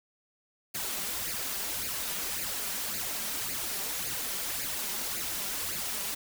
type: noise with flanger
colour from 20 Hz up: white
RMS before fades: -34 dBFS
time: 0.74-6.15 s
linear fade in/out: 10 ms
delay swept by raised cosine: 0.43 to 5.13 ms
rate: 1.8 Hz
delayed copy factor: +0.65
effects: none